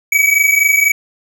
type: tone pair together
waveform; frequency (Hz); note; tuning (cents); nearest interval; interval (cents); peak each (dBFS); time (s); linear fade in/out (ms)
square; 2264 / 2288; C#7 / D7; +36 / -46; unison; 18; -13; 0.12-0.92; 5
effects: none